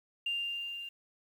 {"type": "tone with level ramp", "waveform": "sine", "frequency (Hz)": 2794, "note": "F7", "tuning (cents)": 0, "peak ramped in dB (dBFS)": [-29, -40], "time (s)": [0.26, 0.89], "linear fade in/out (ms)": 5, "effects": ["tanh soft clip ceiling -25 dBFS", "10-bit"]}